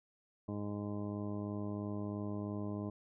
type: harmonic tone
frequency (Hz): 103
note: G#2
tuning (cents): -14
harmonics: 1 / 2 / 3 / 4 / 5 / 6 / 7 / 8 / 9 / 10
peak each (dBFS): -42 / -41 / -43 / -48 / -56 / -49 / -61 / -58 / -63 / -54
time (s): 0.48-2.9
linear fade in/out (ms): 5
effects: none